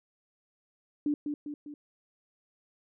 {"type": "tone with echo", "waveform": "sine", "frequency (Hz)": 293.7, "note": "D4", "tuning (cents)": 0, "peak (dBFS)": -25, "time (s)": [1.06, 1.14], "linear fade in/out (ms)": 2, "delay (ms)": 200, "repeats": 3, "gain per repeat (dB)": -5, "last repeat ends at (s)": 1.74, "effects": []}